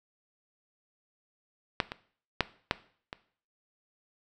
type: clicks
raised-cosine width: 0.3 ms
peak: -8 / -19 / -7 / -8 / -21 dBFS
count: 5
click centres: 1.802 / 1.919 / 2.407 / 2.711 / 3.129 s
effects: noise-tail reverb RT60 0.5 s tail -17 dB re dry